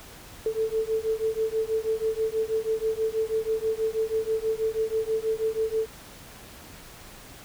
sine beating tone pair, 439.2 / 445.4 Hz, A4 / A4, -3 / +21 cents, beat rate 6.2 Hz, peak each -27 dBFS, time 0.46-5.86 s, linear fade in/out 2 ms, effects pink hiss -46 dBFS RMS until 7.44 s

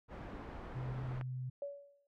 pink low-pass noise, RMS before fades -47 dBFS, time 0.08-1.23 s, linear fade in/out 50 ms, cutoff 1400 Hz, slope 12 dB/octave
sine tone, 127.7 Hz, C3, 42 cents flat, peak -38 dBFS, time 0.75-1.5 s, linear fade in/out 10 ms
click, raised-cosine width 0.5 ms, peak -29 dBFS, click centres 1.212 s
sine tone with exponential decay, 567 Hz, C#5, 39 cents sharp, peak -36 dBFS, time 1.62-2.07 s, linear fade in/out 2 ms, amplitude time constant 96 ms
effects none

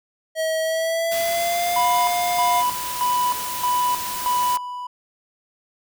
square tone with pitch glide, 640 to 706 Hz, D#5 to F5, +49 to +19 cents, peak -21 dBFS, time 0.35-2.64 s, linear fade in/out 50 ms, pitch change +170 cents, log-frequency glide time 0.61-1.79 s
white noise, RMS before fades -30 dBFS, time 1.11-4.57 s, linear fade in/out 10 ms
triangle tone with tremolo, 987.8 Hz, B5, in tune, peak -16 dBFS, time 1.76-4.87 s, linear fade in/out 5 ms, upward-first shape square, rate 1.6 Hz, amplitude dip 70%
effects none

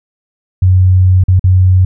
sine tone with dropouts, 92.5 Hz, F#2, in tune, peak -4 dBFS, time 0.62-1.85 s, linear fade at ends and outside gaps 5 ms, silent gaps 1.238-1.282 / 1.395-1.44 s, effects none

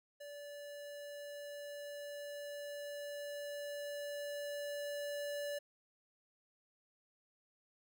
square tone with level ramp, 579 Hz, D5, 25 cents flat, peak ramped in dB -48 to -39 dBFS, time 0.2-5.59 s, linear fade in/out 10 ms, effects none

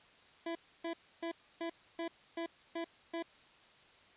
25% pulse tone bursts, 334.1 Hz, E4, 23 cents sharp, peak -33 dBFS, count 8, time 0.46-3.226 s, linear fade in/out 5 ms, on 92 ms, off 290 ms, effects white hiss -62 dBFS RMS until 4.16 s + resampled to 8000 Hz

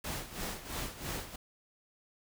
pink noise with tremolo, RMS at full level -37 dBFS, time 0.04-1.36 s, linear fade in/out 5 ms, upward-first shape sine, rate 3 Hz, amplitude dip 75%, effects none

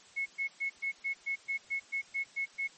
sine tone bursts, 2188 Hz, C#7, 23 cents flat, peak -30 dBFS, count 12, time 0.16-2.68 s, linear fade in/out 20 ms, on 100 ms, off 120 ms, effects white hiss -57 dBFS RMS until 2.77 s + MP3 32 kbps

